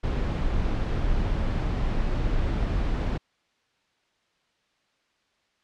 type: noise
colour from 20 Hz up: brown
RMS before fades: -25 dBFS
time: 0.03-3.18 s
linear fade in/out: 10 ms
effects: white hiss -69 dBFS RMS until 5.63 s + low-pass 4000 Hz 12 dB/octave